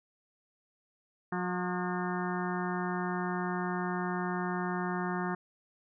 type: harmonic tone with a mistuned harmonic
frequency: 180 Hz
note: F#3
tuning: 47 cents flat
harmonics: 1 / 2 / 4 / 5 / 6 / 7 / 8 / 9 / 10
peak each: -34 / -37 / -40 / -41 / -42 / -42 / -43 / -44 / -44 dBFS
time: 1.32-5.35 s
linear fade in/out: 5 ms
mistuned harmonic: 7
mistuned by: -48 cents
effects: none